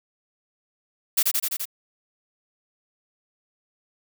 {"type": "noise with echo", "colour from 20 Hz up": "blue", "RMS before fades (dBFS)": -19, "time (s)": [1.17, 1.23], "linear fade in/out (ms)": 10, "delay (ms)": 85, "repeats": 5, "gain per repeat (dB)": -2, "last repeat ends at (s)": 1.655, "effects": []}